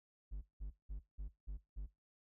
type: tone bursts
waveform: triangle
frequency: 49.39 Hz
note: G1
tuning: 14 cents sharp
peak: -39 dBFS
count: 6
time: 0.31-1.87 s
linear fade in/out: 20 ms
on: 110 ms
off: 180 ms
effects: noise-tail reverb RT60 0.2 s tail -18 dB re dry